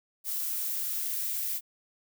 violet noise with high-pass filter sweep, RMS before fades -32 dBFS, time 0.24-1.61 s, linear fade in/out 50 ms, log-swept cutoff 790 to 2000 Hz, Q 1.5, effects none

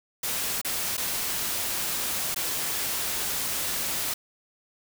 white noise with dropouts, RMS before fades -29 dBFS, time 0.23-4.14 s, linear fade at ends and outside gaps 5 ms, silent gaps 0.615-0.647 / 0.969-0.977 / 2.346-2.36 s, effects none

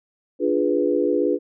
sine chord, D diminished seventh, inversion none, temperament equal, 293.7 / 349.2 / 415.3 / 493.9 Hz, D4 / F4 / Ab4 / Cb5, 0 / 0 / 0 / 0 cents, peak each -23 dBFS, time 0.39-1.39 s, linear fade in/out 50 ms, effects none

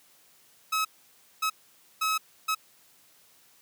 sawtooth tone bursts at uneven times, 1284 Hz, E6, 46 cents flat, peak -21 dBFS, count 4, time 0.72-0.85 / 1.42-1.5 / 2.01-2.18 / 2.48-2.55 s, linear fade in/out 10 ms, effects white hiss -60 dBFS RMS until 3.61 s + high-pass 100 Hz 12 dB/octave

